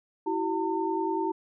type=tone cluster; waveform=sine; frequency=329.4 / 379.8 / 905 Hz; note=E4 / F#4 / A5; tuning=-1 / +45 / +48 cents; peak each=-30 dBFS; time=0.26-1.32 s; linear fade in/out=10 ms; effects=none

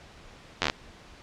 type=slowing click train; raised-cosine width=0.2 ms; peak=-6 dBFS; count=7; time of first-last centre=0.62-0.699 s; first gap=11 ms; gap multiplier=1.07; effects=pink hiss -50 dBFS RMS until 1.22 s + low-pass 5000 Hz 12 dB/octave

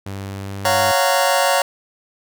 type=tone with pitch glide; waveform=sawtooth; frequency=98 to 98.74 Hz; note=G2 to G2; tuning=0 to +13 cents; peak=-23 dBFS; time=0.06-0.92 s; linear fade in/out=5 ms; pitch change=+13 cents; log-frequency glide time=0.38-0.64 s
type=chord; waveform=sawtooth; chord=Gb major seventh; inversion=second; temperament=just; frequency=555 / 693.7 / 740 / 925 Hz; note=Db5 / F5 / Gb5 / Bb5; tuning=+2 / -12 / 0 / -14 cents; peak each=-14 / -17 / -17 / -17 dBFS; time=0.65-1.62 s; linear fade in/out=2 ms
effects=none

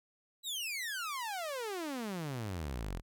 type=exponential sweep; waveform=sawtooth; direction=down; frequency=3993 to 38.57 Hz; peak=-33 dBFS; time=0.43-3.02 s; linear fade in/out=50 ms; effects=none

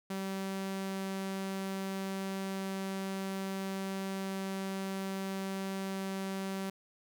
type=tone; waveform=sawtooth; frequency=192.9 Hz; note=G3; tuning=28 cents flat; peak=-31 dBFS; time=0.1-6.7 s; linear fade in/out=5 ms; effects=none

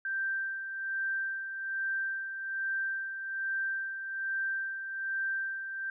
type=tone with tremolo; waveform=sine; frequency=1570 Hz; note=G6; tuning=2 cents sharp; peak=-29 dBFS; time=0.05-5.9 s; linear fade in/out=2 ms; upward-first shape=sine; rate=1.2 Hz; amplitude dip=55%; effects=none

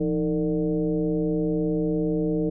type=tone with frequency modulation; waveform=sine; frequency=312.4 Hz; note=D#4; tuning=7 cents sharp; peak=-21 dBFS; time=0-2.5 s; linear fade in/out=10 ms; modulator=142 Hz; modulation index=1.3; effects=none

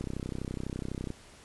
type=click train; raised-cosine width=3 ms; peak=-22 dBFS; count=36; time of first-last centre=0.01-1.104 s; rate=32 Hz; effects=pink hiss -54 dBFS RMS until 1.44 s + resampled to 24000 Hz

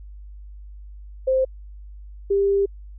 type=tone pair in turn; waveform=sine; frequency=523.3 / 397.4 Hz; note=C5 / G4; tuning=0 / +24 cents; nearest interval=perfect fourth; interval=476 cents; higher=first; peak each=-16 dBFS; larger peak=neither; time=1.27-1.45 / 2.3-2.66 s; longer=second; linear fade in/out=10 ms; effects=added 50 Hz sine -37 dBFS peak until 2.98 s

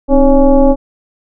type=tone with frequency modulation; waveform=sine; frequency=265.7 Hz; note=C4; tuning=27 cents sharp; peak=-4 dBFS; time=0.08-0.76 s; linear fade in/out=50 ms; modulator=287 Hz; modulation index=1.4; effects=none

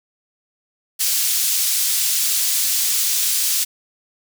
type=high-pass noise; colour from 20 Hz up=pink; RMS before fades=-19 dBFS; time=0.99-3.65 s; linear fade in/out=20 ms; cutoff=5100 Hz; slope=12 dB/octave; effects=none

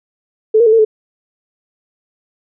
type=tone with pitch steps; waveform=sine; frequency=436.1 / 470.9 / 434.9 / 453.1 / 432.8 Hz; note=A4 / A#4 / A4 / A#4 / A4; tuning=-15 / +18 / -20 / -49 / -29 cents; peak=-6 dBFS; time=0.54-0.85 s; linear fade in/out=10 ms; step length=62 ms; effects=none

